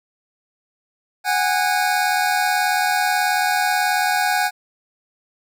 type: tone pair together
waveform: 25% pulse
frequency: 740 / 818.4 Hz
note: F#5 / G#5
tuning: 0 / -26 cents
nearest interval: major second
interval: 174 cents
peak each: -16 dBFS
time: 1.24-4.51 s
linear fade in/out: 50 ms
effects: none